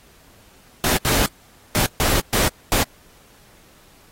pink noise bursts at uneven times, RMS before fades -19 dBFS, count 6, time 0.84-0.97 / 1.05-1.26 / 1.75-1.86 / 2-2.2 / 2.33-2.48 / 2.72-2.83 s, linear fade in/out 0 ms, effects pink hiss -52 dBFS RMS until 4.11 s + AAC 48 kbps

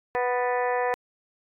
harmonic tone with a mistuned harmonic, 246.9 Hz, B3, in tune, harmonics 2 / 3 / 4 / 5 / 6 / 7 / 8 / 9 / 10, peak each -26 / -28 / -30 / -40 / -44 / -33 / -37 / -47 / -45 dBFS, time 0.15-0.94 s, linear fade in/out 0 ms, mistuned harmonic 7, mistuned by +30 cents, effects AAC 48 kbps

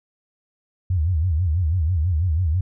sine tone with vibrato, 84 Hz, E2, 33 cents sharp, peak -17 dBFS, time 0.9-2.61 s, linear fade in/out 5 ms, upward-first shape sine, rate 6.1 Hz, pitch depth 200 cents each way, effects none

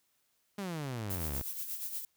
sawtooth exponential sweep, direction down, 207.7 to 61.74 Hz, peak -32 dBFS, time 0.58-1.42 s, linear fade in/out 5 ms
violet noise with tremolo, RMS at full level -37 dBFS, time 1.1-2.05 s, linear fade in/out 2 ms, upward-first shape sine, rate 8.4 Hz, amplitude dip 55%
effects white hiss -75 dBFS RMS until 2.16 s

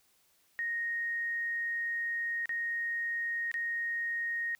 sine tone with dropouts, 1864.7 Hz, A#6, in tune, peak -31 dBFS, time 0.59-4.55 s, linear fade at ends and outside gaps 0 ms, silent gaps 2.457-2.493 / 3.515-3.541 s, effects white hiss -69 dBFS RMS until 4.59 s

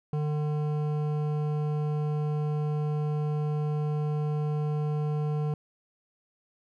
sine tone with hard clipping, 150 Hz, D3, 37 cents sharp, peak -28 dBFS, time 0.13-5.54 s, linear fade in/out 2 ms, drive 12 dB, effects none

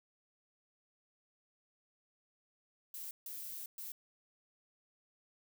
violet noise bursts at uneven times, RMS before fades -45 dBFS, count 3, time 2.94-3.11 / 3.26-3.66 / 3.78-3.92 s, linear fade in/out 2 ms, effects none

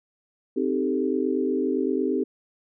sine chord, A half-diminished seventh, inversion first, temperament equal, 261.6 / 311.1 / 392 / 440 Hz, C4 / Eb4 / G4 / A4, 0 / 0 / 0 / 0 cents, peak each -26 / -28 / -26 / -30 dBFS, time 0.56-2.24 s, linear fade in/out 10 ms, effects none

